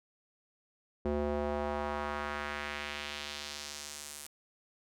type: tone with band-pass filter sweep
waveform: square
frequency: 73.42 Hz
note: D2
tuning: in tune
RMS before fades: -37 dBFS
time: 1.05-4.27 s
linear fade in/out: 5 ms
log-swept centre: 400 to 9900 Hz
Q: 1.3
effects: none